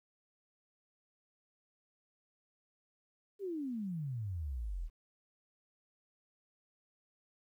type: exponential sweep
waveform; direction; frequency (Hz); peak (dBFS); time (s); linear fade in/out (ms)
sine; down; 415.3 to 36.71; -36; 3.39-4.9; 50
effects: 12-bit